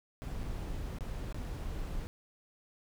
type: noise with dropouts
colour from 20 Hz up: brown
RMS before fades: -38 dBFS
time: 0.22-2.07 s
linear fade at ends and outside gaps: 0 ms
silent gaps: 0.432-0.437 / 0.985-1.008 / 1.326-1.345 s
effects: none